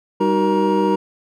triangle tone cluster, 196.9 / 310.2 / 377.7 / 471.6 / 945 Hz, G3 / D#4 / F#4 / A#4 / A#5, +8 / -5 / +36 / +20 / +23 cents, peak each -19 dBFS, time 0.2-0.96 s, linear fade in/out 10 ms, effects none

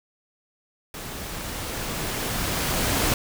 pink noise with level ramp, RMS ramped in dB -36 to -22 dBFS, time 0.94-3.14 s, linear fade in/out 2 ms, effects none

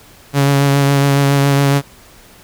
sawtooth tone with vibrato, 140 Hz, C#3, 18 cents sharp, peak -6 dBFS, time 0.33-1.82 s, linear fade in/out 50 ms, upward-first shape triangle, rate 7.2 Hz, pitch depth 23 cents each way, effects pink hiss -43 dBFS RMS until 2.43 s

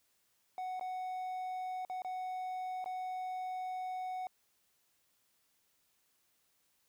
triangle tone with dropouts, 741 Hz, F#5, 2 cents sharp, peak -35 dBFS, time 0.58-4.27 s, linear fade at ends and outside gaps 1 ms, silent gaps 0.796-0.81 / 1.85-1.898 / 2.02-2.047 / 2.843-2.859 s, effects white hiss -75 dBFS RMS until 6.88 s

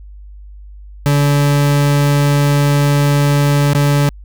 40% pulse tone with dropouts, 143.8 Hz, D3, 36 cents flat, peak -9 dBFS, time 1.06-4.09 s, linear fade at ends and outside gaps 0 ms, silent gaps 3.733-3.749 s, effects added 50 Hz sine -32 dBFS peak until 4.24 s

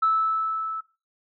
sine tone with level ramp, 1310 Hz, E6, 11 cents flat, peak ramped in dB -16 to -28 dBFS, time 0.02-0.81 s, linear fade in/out 10 ms, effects noise-tail reverb RT60 0.3 s tail -18 dB re dry + tanh soft clip ceiling -12 dBFS

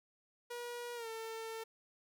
sawtooth tone with pitch glide, 480.8 to 448.6 Hz, B4 to A4, -46 to +34 cents, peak -38 dBFS, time 0.5-1.64 s, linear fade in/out 10 ms, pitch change -120 cents, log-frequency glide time 0.95-1.08 s, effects none

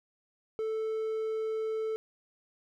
triangle tone, 440 Hz, A4, in tune, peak -28 dBFS, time 0.59-1.96 s, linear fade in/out 0 ms, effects none

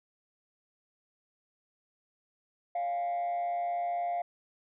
sine tone with frequency modulation, 698.5 Hz, F5, in tune, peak -27 dBFS, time 2.75-4.22 s, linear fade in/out 5 ms, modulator 130 Hz, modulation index 0.31, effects tanh soft clip ceiling -28 dBFS

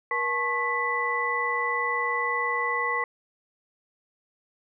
sine tone cluster, 480.7 / 866 / 1089 / 1987 Hz, B4 / A5 / C#6 / B6, -47 / -28 / -31 / +10 cents, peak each -33 / -34 / -28 / -27 dBFS, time 0.11-3.04 s, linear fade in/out 2 ms, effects none

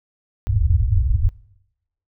white low-pass noise, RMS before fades -17 dBFS, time 0.47-1.29 s, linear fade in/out 0 ms, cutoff 110 Hz, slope 96 dB/octave, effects noise-tail reverb RT60 0.8 s tail -21 dB re dry

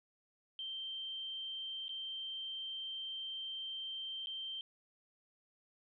sine tone with dropouts, 3136 Hz, G7, in tune, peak -40 dBFS, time 0.59-4.61 s, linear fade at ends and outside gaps 1 ms, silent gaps 1.882-1.892 / 4.26-4.27 s, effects none

